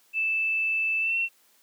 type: tone with pitch glide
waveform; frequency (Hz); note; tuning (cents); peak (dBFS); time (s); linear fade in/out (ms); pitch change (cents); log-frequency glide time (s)
sine; 2637 to 2713; E7 to E7; 0 to +49; -23; 0.13-1.29; 50; +49; 1-1.17
effects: white hiss -62 dBFS RMS until 1.62 s + high-pass 200 Hz 12 dB/octave